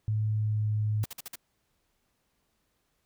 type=tone with pitch glide; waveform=sine; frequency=107.6 to 106.61 Hz; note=A2 to G#2; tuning=-38 to +46 cents; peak=-25 dBFS; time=0.08-1.04 s; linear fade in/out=0 ms; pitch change=-16 cents; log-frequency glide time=0.28-0.67 s
type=noise bursts; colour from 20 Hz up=white; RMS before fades=-40 dBFS; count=5; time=1.03-1.357 s; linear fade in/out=5 ms; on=27 ms; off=48 ms
effects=pink hiss -75 dBFS RMS until 3.05 s